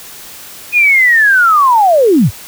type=linear sweep; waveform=sine; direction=down; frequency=2502 to 74.6 Hz; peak=-5 dBFS; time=0.72-2.31 s; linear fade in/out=50 ms; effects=white hiss -32 dBFS RMS until 2.47 s